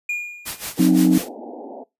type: tone with exponential decay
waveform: triangle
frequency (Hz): 2428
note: D#7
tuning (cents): -43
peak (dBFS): -18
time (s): 0.09-0.74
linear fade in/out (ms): 5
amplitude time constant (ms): 140
type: noise with tremolo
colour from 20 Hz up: white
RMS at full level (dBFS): -27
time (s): 0.45-1.29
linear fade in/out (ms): 20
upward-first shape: sine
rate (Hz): 5.8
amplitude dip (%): 85
type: band-pass noise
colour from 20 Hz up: pink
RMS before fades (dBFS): -35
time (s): 0.77-1.84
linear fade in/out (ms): 10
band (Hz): 230 to 860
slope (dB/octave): 96
type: chord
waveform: sine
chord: C diminished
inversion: second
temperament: equal with one note detuned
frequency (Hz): 180.88 / 261.6 / 311.1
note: Gb3 / C4 / Eb4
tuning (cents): -39 / 0 / 0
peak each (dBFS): -16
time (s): 0.79-1.18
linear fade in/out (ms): 5
effects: noise-tail reverb RT60 0.2 s tail -20 dB re dry + resampled to 32000 Hz